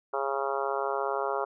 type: harmonic tone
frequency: 137.4 Hz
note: C#3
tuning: 15 cents flat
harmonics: 3 / 4 / 5 / 6 / 7 / 8 / 9 / 10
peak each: -33 / -34 / -35 / -36 / -36 / -37 / -38 / -38 dBFS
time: 0.13-1.45 s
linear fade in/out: 10 ms
effects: none